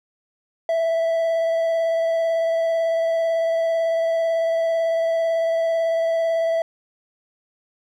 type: tone with vibrato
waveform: triangle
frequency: 659.3 Hz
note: E5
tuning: in tune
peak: -16 dBFS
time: 0.69-6.62 s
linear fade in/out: 2 ms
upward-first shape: square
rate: 18 Hz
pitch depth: 10 cents each way
effects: none